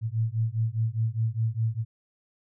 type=beating tone pair; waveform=sine; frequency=110 / 114.9 Hz; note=A2 / A#2; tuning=0 / -25 cents; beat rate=4.9 Hz; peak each=-27 dBFS; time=0.01-1.85 s; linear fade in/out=50 ms; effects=none